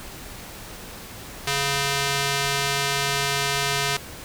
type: tone with band-pass filter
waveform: square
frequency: 140 Hz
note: C#3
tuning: 18 cents sharp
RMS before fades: -24 dBFS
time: 1.47-3.97 s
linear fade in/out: 5 ms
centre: 4100 Hz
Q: 0.55
effects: pink hiss -39 dBFS RMS until 4.24 s